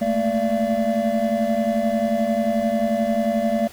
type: tone cluster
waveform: triangle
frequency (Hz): 217.1 / 228.4 / 582 / 679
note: A3 / A#3 / D5 / F5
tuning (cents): -23 / -35 / -16 / -49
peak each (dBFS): -22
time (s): 0.01-3.68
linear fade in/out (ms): 10
effects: pink hiss -43 dBFS RMS until 3.72 s